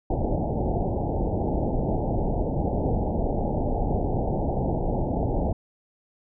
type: low-pass noise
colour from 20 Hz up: pink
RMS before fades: -25 dBFS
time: 0.1-5.53 s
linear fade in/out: 5 ms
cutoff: 860 Hz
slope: 96 dB/octave
effects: none